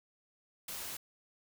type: noise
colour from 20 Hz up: white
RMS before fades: -42 dBFS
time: 0.68-0.97 s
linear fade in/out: 5 ms
effects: none